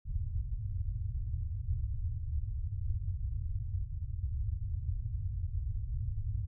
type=low-pass noise; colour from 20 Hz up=white; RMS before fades=-35 dBFS; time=0.05-6.47 s; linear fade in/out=20 ms; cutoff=110 Hz; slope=48 dB/octave; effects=none